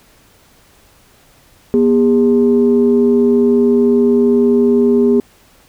sine tone pair together, 241.4 / 406 Hz, B3 / G#4, -39 / -39 cents, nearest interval major sixth, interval 900 cents, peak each -10 dBFS, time 1.74-5.2 s, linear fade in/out 0 ms, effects tanh soft clip ceiling -2 dBFS + pink hiss -49 dBFS RMS until 5.68 s

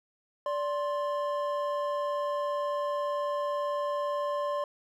triangle tone pair together, 581.8 / 1053 Hz, D5 / C6, -16 / +11 cents, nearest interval minor seventh, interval 1027 cents, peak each -28 / -31 dBFS, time 0.46-4.64 s, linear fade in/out 2 ms, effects none

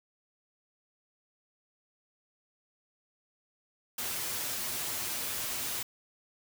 white noise with comb filter, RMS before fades -35 dBFS, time 3.98-5.83 s, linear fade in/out 5 ms, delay 8.3 ms, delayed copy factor +0.6, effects none

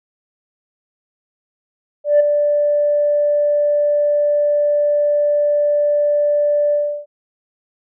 sine tone with ADSR envelope, 587 Hz, D5, 1 cent flat, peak -5 dBFS, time 2.04-7.06 s, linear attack 160 ms, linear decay 11 ms, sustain -7 dB, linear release 330 ms, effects tanh soft clip ceiling -5 dBFS

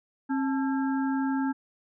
harmonic tone with a mistuned harmonic, 268.8 Hz, C4, 47 cents sharp, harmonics 1 / 3 / 5 / 6, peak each -25 / -34 / -41 / -39 dBFS, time 0.29-1.53 s, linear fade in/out 20 ms, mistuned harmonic 3, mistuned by +140 cents, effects none

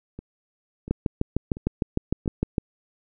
two click trains, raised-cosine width 3 ms, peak -9 / -23 dBFS, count 12 / 4, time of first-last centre 0.91-2.582 / 0.19-2.259 s, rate 6.58 / 1.45 Hz, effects none

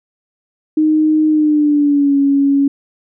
sine tone with pitch glide, 309.6 to 279 Hz, D#4 to C#4, -9 to +11 cents, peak -9 dBFS, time 0.77-2.68 s, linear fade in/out 5 ms, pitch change -180 cents, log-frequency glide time 1.28-2.17 s, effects none

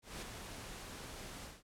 pink noise with ADSR envelope, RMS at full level -43 dBFS, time 0.02-1.63 s, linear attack 200 ms, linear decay 10 ms, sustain -5 dB, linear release 190 ms, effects low-pass 11000 Hz 12 dB/octave

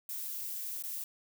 violet noise with dropouts, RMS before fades -39 dBFS, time 0.09-1.04 s, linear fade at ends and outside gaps 2 ms, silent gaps 0.825-0.837 s, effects none

